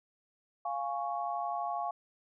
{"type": "chord", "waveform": "sine", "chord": "Db major", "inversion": "first", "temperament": "equal", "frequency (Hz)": [698.5, 830.6, 1108.7], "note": ["F5", "Ab5", "Db6"], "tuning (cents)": [0, 0, 0], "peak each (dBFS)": [-35, -37, -38], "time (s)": [0.65, 1.91], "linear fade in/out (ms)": 5, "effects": []}